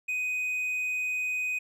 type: tone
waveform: triangle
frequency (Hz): 2500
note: D#7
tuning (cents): +8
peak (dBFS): -26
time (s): 0.08-1.59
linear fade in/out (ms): 10
effects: none